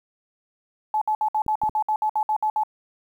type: tone bursts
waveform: sine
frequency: 859 Hz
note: A5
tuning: 42 cents flat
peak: -19 dBFS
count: 13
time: 0.94-2.635 s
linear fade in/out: 2 ms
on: 75 ms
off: 60 ms
type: clicks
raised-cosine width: 3 ms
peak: -24 dBFS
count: 3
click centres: 1.464 / 1.636 / 1.695 s
effects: 9-bit